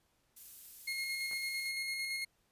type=noise; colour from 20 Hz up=violet; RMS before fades=-49 dBFS; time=0.36-1.7 s; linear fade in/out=10 ms
type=tone with tremolo; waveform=30% pulse; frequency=2150 Hz; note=C7; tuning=47 cents sharp; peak=-32 dBFS; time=0.87-2.25 s; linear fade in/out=10 ms; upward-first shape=square; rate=8.9 Hz; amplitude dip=25%
type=clicks; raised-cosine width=0.5 ms; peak=-38 dBFS; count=2; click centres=1.313 / 1.332 s
effects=pink hiss -75 dBFS RMS until 2.51 s + resampled to 32000 Hz